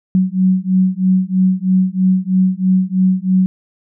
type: beating tone pair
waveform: sine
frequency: 185 / 188.1 Hz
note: F#3 / F#3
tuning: 0 / +29 cents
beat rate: 3.1 Hz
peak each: -14 dBFS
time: 0.15-3.46 s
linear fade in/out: 0 ms
effects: none